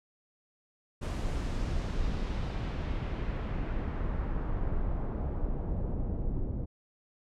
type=noise with low-pass filter sweep; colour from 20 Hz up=brown; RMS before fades=-32 dBFS; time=1.01-6.66 s; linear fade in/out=20 ms; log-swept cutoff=9300 to 430 Hz; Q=0.93; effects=none